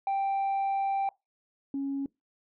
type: tone pair in turn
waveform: sine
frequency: 785 / 275.9 Hz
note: G5 / C#4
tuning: +2 / -8 cents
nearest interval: octave + tritone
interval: 1810 cents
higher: first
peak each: -23 / -28 dBFS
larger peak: first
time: 0.07-1.09 / 1.74-2.06 s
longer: first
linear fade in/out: 2 ms
effects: noise-tail reverb RT60 0.2 s tail -23 dB re dry + tanh soft clip ceiling -25 dBFS